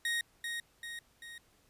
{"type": "tone with echo", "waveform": "30% pulse", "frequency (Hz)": 1870, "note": "A#6", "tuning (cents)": 5, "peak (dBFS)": -28, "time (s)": [0.05, 0.21], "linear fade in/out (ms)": 2, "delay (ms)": 390, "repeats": 3, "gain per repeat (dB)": -5, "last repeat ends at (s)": 1.38, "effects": ["pink hiss -68 dBFS RMS until 1.69 s", "resampled to 32000 Hz"]}